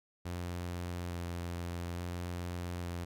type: tone with vibrato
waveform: sawtooth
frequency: 87.31 Hz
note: F2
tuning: in tune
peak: -33 dBFS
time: 0.25-3.05 s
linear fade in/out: 10 ms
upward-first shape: square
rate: 0.58 Hz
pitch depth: 12 cents each way
effects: none